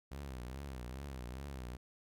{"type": "tone with vibrato", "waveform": "sawtooth", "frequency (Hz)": 65.41, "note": "C2", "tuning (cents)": 0, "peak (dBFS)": -39, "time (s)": [0.11, 1.77], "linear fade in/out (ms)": 10, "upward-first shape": "triangle", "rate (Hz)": 2.4, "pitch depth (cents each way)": 170, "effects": []}